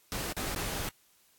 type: noise with dropouts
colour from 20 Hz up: pink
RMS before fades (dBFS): -35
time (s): 0.12-0.89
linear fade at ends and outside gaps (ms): 1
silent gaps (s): 0.325-0.366 / 0.549-0.56
effects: white hiss -65 dBFS RMS until 1.38 s + AAC 64 kbps